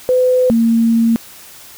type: tone pair in turn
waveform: sine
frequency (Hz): 506 / 229.1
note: B4 / A#3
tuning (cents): +42 / -30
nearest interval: octave + major second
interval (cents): 1372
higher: first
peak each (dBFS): -9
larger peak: neither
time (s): 0.09-0.5 / 0.5-1.16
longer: second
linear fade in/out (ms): 0
effects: white hiss -38 dBFS RMS until 1.77 s